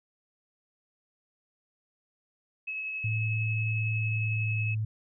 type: tone with tremolo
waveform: sine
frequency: 2578 Hz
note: E7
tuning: 39 cents flat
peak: -31 dBFS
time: 2.67-4.75 s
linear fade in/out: 10 ms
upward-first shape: triangle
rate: 11 Hz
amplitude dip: 25%
type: tone with pitch glide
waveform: sine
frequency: 110 to 108.8 Hz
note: A2 to A2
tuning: 0 to -19 cents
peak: -27 dBFS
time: 3.04-4.85 s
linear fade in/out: 5 ms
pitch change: -19 cents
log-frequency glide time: 3.9-4.68 s
effects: none